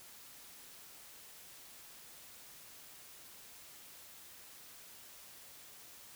silence, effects white hiss -55 dBFS RMS until 6.15 s

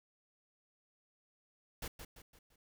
pink noise with echo, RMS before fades -42 dBFS, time 1.82-1.88 s, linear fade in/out 5 ms, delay 170 ms, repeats 4, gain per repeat -7 dB, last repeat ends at 2.56 s, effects none

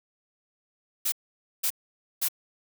blue noise bursts, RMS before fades -26 dBFS, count 3, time 1.05-2.286 s, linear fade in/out 10 ms, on 72 ms, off 510 ms, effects none

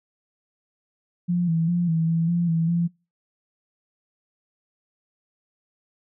sine tone with pitch steps, 175.6 / 164 / 174.4 / 162.8 / 165.1 / 172.3 / 164.2 / 170.9 Hz, F3 / E3 / F3 / E3 / E3 / F3 / E3 / F3, +10 / -9 / -2 / -21 / +3 / -23 / -6 / -37 cents, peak -19 dBFS, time 1.28-2.88 s, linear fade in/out 20 ms, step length 200 ms, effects noise-tail reverb RT60 0.3 s tail -26 dB re dry

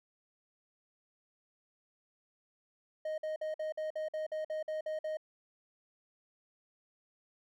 triangle tone bursts, 622.3 Hz, D#5, in tune, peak -32 dBFS, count 12, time 3.05-5.171 s, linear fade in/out 5 ms, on 130 ms, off 51 ms, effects none

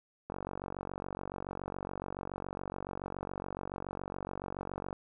click train, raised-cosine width 1 ms, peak -24 dBFS, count 219, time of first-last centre 0.3-4.928 s, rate 47.1 Hz, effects none

